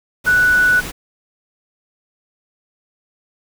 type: tone in noise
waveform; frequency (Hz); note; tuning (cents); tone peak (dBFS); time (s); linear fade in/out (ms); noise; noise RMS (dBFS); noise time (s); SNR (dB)
sine; 1480; F#6; 0; -10; 0.26-0.81; 20; pink; -28; 0.24-0.92; +15
effects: none